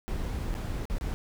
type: noise with dropouts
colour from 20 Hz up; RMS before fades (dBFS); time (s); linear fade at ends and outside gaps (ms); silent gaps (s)
brown; -32; 0.08-1.14; 0; 0.541-0.551 / 0.854-0.899 / 0.984-1.011
effects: none